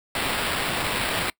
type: noise with sample-and-hold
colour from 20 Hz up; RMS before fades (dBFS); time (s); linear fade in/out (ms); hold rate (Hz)
white; -26; 0.15-1.3; 2; 6300
effects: noise-tail reverb RT60 0.1 s tail -24 dB re dry